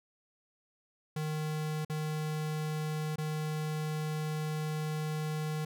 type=tone with dropouts; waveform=square; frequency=154.2 Hz; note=D#3; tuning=15 cents flat; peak=-33 dBFS; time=1.16-5.65 s; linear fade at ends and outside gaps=5 ms; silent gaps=1.849-1.897 / 3.159-3.182 s; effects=none